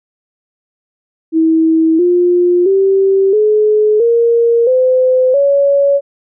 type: tone with pitch steps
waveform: sine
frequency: 322.6 / 353.8 / 388.1 / 425.7 / 466.9 / 512.1 / 561.7 Hz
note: E4 / F4 / G4 / G#4 / A#4 / C5 / C#5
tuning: -37 / +23 / -17 / +43 / +3 / -37 / +23 cents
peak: -7 dBFS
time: 1.32-6.01 s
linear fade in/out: 50 ms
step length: 670 ms
effects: none